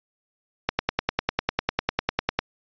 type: click train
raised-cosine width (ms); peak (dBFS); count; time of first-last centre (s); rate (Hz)
0.3; -5; 18; 0.69-2.39; 10
effects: resampled to 11025 Hz